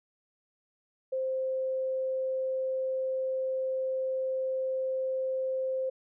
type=tone; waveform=sine; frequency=523.3 Hz; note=C5; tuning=in tune; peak=-28 dBFS; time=1.12-5.9 s; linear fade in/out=10 ms; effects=none